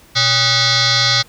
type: tone with frequency modulation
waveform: sine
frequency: 122.2 Hz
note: B2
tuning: 18 cents flat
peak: -11 dBFS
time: 0.15-1.23 s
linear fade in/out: 20 ms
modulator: 686 Hz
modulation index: 7.4
effects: pink hiss -47 dBFS RMS until 1.28 s